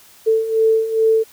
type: beating tone pair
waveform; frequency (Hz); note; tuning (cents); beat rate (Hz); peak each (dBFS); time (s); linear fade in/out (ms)
sine; 442.7 / 445.1; A4 / A4; +11 / +20; 2.4; -19 / -14; 0.26-1.24; 20
effects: white hiss -47 dBFS RMS until 1.32 s